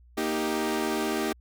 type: chord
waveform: sawtooth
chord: Eb major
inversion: second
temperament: equal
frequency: 233.1 / 311.1 / 392 Hz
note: Bb3 / Eb4 / G4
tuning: 0 / 0 / 0 cents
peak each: -28 / -26 / -26 dBFS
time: 0.17-1.33 s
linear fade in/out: 10 ms
effects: added 60 Hz sine -52 dBFS peak until 1.4 s